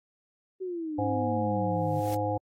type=exponential sweep; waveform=sine; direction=down; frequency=382 to 146.83 Hz; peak=-31 dBFS; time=0.6-2.01 s; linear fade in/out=20 ms
type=harmonic tone; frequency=103.83 Hz; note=G#2; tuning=in tune; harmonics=1 / 3 / 5 / 7 / 8; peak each=-32 / -34 / -31 / -34 / -33 dBFS; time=0.98-2.38 s; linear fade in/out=10 ms
type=noise with exponential growth; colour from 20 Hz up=white; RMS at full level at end=-41 dBFS; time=1.7-2.15 s; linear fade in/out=5 ms; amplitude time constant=97 ms
effects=AAC 48 kbps